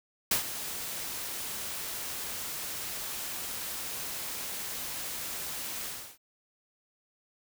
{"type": "noise with ADSR envelope", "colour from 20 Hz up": "white", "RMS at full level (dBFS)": -25, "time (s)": [0.31, 6.18], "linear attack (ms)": 4, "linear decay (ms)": 110, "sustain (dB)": -12, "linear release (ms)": 330, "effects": []}